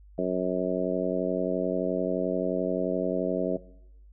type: harmonic tone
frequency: 91.5 Hz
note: F#2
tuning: 19 cents flat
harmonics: 2 / 3 / 4 / 5 / 6 / 7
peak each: -32 / -32 / -32 / -32 / -32 / -32 dBFS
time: 0.18-3.57 s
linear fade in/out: 5 ms
effects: noise-tail reverb RT60 0.9 s tail -19 dB re dry + added 50 Hz sine -49 dBFS peak until 4.12 s